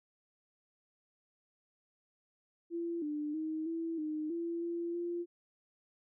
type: tone with pitch steps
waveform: sine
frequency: 339.1 / 298.1 / 314.7 / 329.9 / 307.4 / 337.9 / 341 / 345.8 Hz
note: E4 / D4 / D#4 / E4 / D#4 / E4 / F4 / F4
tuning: +49 / +26 / +20 / +1 / -21 / +43 / -41 / -17 cents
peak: -34 dBFS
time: 2.7-5.26 s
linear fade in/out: 50 ms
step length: 320 ms
effects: none